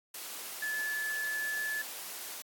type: tone in noise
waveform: sine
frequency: 1728 Hz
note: A6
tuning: 32 cents flat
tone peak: -32 dBFS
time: 0.62-1.82 s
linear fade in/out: 5 ms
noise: white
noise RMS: -42 dBFS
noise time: 0.14-2.42 s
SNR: +7 dB
effects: high-pass 300 Hz 12 dB/octave + AAC 64 kbps